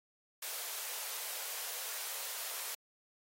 white high-pass noise, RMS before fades -41 dBFS, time 0.42-2.75 s, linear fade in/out 5 ms, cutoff 440 Hz, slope 48 dB/octave, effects AAC 48 kbps

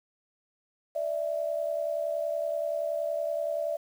sine tone pair together, 588.7 / 659.3 Hz, D5 / E5, +4 / 0 cents, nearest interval major second, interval 196 cents, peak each -30 / -31 dBFS, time 0.95-3.77 s, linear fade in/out 10 ms, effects 9-bit

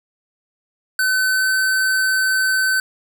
square tone with pitch glide, 1519 to 1527.8 Hz, F#6 to G6, +45 to -45 cents, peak -16 dBFS, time 0.99-2.8 s, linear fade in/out 2 ms, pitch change +10 cents, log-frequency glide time 1.29-1.5 s, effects none

